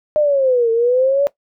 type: linear two-way sweep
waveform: sine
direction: down then up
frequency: 613 to 450 to 575 Hz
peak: -11 dBFS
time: 0.16-1.27 s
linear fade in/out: 0 ms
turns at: 0.71 s
effects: noise-tail reverb RT60 0.1 s tail -18 dB re dry